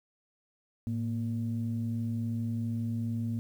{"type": "tone pair together", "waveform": "sine", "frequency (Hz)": [110.3, 233], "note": ["A2", "A#3"], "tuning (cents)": [5, -1], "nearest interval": "octave + minor second", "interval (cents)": 1294, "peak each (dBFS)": [-31, -32], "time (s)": [0.87, 3.39], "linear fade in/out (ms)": 0, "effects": ["tanh soft clip ceiling -23 dBFS", "10-bit"]}